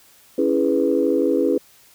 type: chord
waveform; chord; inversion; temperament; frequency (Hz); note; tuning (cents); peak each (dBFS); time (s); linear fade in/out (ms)
sine; C# minor seventh; none; equal; 277.2 / 329.6 / 415.3 / 493.9; C#4 / E4 / G#4 / B4; 0 / 0 / 0 / 0; -21; 0.38-1.58; 5
effects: tanh soft clip ceiling -5 dBFS + white hiss -52 dBFS RMS until 1.94 s